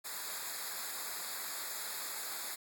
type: noise with comb filter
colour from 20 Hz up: white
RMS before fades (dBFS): -41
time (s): 0.04-2.56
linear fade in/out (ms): 20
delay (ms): 0.34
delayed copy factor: -0.95
effects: AAC 64 kbps